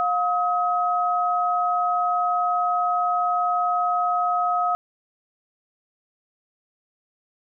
sine tone pair together, 712 / 1271.2 Hz, F5 / D#6, +33 / +37 cents, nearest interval minor seventh, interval 1004 cents, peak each -22 dBFS, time 0-4.75 s, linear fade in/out 0 ms, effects none

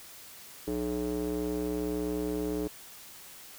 square tone with band-pass filter, 60.8 Hz, B1, 26 cents flat, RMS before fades -32 dBFS, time 0.67-2.68 s, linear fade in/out 10 ms, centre 370 Hz, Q 4.7, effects white hiss -49 dBFS RMS until 3.58 s

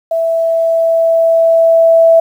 sine tone with level ramp, 659.3 Hz, E5, in tune, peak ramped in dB -11 to -3 dBFS, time 0.11-2.2 s, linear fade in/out 5 ms, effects 7-bit

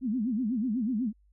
sine tone with vibrato, 233.1 Hz, A#3, in tune, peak -26 dBFS, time 0.01-1.13 s, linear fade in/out 50 ms, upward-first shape sine, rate 8.1 Hz, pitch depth 230 cents each way, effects added 50 Hz sine -60 dBFS peak until 1.32 s

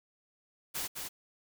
white noise with echo, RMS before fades -36 dBFS, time 0.74-0.88 s, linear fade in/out 20 ms, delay 210 ms, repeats 1, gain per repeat -4 dB, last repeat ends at 1.09 s, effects none

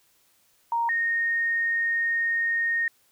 sine tone pair in turn, 932.3 / 1850.7 Hz, A#5 / A#6, 0 / -13 cents, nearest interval octave, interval 1187 cents, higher second, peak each -22 dBFS, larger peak neither, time 0.72-0.89 / 0.89-2.88 s, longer second, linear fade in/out 2 ms, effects white hiss -64 dBFS RMS until 3.11 s

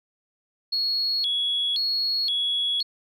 sine tone with vibrato, 3812 Hz, A#7, 38 cents sharp, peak -21 dBFS, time 0.72-2.83 s, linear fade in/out 10 ms, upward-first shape square, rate 0.96 Hz, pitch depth 220 cents each way, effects tanh soft clip ceiling -17 dBFS

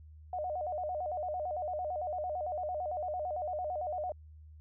sine tone with vibrato, 666 Hz, E5, 18 cents sharp, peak -33 dBFS, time 0.33-4.12 s, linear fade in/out 2 ms, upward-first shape square, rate 8.9 Hz, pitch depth 160 cents each way, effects added 77 Hz sine -50 dBFS peak until 4.6 s

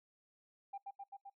sine tone with echo, 794 Hz, G5, 22 cents sharp, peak -40 dBFS, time 0.73-0.78 s, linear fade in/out 10 ms, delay 130 ms, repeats 4, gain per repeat -2 dB, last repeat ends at 1.3 s, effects noise-tail reverb RT60 0.1 s tail -20 dB re dry + tanh soft clip ceiling -38 dBFS

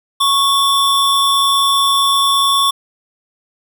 square tone pair together, 1106 / 3511 Hz, C#6 / A7, -4 / -4 cents, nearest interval octave + minor sixth, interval 2000 cents, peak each -14 / -15 dBFS, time 0.2-2.71 s, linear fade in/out 10 ms, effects none

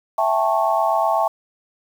sine chord, A dominant seventh, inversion second, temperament just, 660 / 792 / 880 / 1100 Hz, E5 / G5 / A5 / C#6, +2 / +18 / 0 / -14 cents, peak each -20 / -22 / -21 / -23 dBFS, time 0.18-1.28 s, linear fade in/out 5 ms, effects 7-bit

